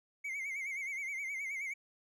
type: tone with vibrato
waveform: triangle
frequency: 2181 Hz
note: C#7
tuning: 29 cents flat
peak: -35 dBFS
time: 0.24-1.74 s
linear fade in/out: 10 ms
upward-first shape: sine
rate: 9.5 Hz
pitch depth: 91 cents each way
effects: none